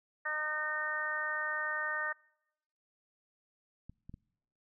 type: harmonic tone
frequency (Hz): 305.6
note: D#4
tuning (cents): -31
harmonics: 2 / 3 / 4 / 5 / 6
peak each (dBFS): -44 / -45 / -40 / -38 / -35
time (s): 0.25-2.13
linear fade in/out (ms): 10
type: clicks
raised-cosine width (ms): 5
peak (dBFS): -35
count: 3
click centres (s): 3.896 / 4.095 / 4.141
effects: noise-tail reverb RT60 0.9 s tail -26 dB re dry